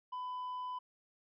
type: tone with tanh clipping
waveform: sine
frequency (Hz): 1001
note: B5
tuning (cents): +23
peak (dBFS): -39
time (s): 0.12-0.79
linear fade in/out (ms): 10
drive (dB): 3
effects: none